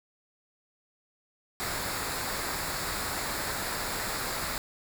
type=noise with comb filter; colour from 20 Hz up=pink; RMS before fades=-33 dBFS; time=1.6-4.58 s; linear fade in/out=0 ms; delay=0.33 ms; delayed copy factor=-0.55; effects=none